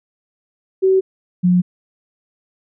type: tone pair in turn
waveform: sine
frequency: 380 / 179.34 Hz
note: F#4 / F3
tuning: +46 / +46 cents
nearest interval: octave + minor second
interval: 1300 cents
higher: first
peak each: -10 dBFS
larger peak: neither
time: 0.82-1.01 / 1.43-1.62 s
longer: neither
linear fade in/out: 20 ms
effects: none